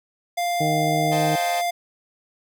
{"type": "tone", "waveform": "square", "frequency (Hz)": 698.5, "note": "F5", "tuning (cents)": 0, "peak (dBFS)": -22, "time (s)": [0.37, 1.71], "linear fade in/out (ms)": 10}
{"type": "harmonic tone", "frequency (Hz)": 155, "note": "D#3", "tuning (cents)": -6, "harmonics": [1, 2, 3, 4, 5], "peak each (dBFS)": [-24, -27, -29, -30, -31], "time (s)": [0.6, 1.36], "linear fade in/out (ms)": 10}
{"type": "chord", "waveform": "sawtooth", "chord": "A half-diminished seventh", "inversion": "first", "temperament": "equal", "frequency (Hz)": [523.3, 622.3, 784, 880], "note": ["C5", "Eb5", "G5", "A5"], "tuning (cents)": [0, 0, 0, 0], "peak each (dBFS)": -30, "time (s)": [1.11, 1.62], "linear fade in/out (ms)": 20}
{"effects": []}